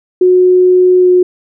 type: tone with pitch glide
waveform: sine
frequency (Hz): 365.1 to 362.2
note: F#4 to F#4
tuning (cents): -23 to -37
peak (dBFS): -4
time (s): 0.21-1.23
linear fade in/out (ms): 5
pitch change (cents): -14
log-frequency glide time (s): 0.99-1.09
effects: none